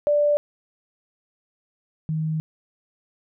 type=tone pair in turn; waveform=sine; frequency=587.3 / 157.36 Hz; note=D5 / D#3; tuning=0 / +20 cents; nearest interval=octave + major seventh; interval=2280 cents; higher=first; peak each=-16 / -22 dBFS; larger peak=first; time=0.07-0.37 / 2.09-2.4 s; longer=second; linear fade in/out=0 ms; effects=none